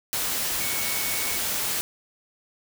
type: tone in noise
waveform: sine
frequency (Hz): 2224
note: C#7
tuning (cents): +5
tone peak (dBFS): -34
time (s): 0.61-1.37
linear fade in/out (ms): 0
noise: white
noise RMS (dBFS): -27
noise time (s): 0.13-1.81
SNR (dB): -10
effects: none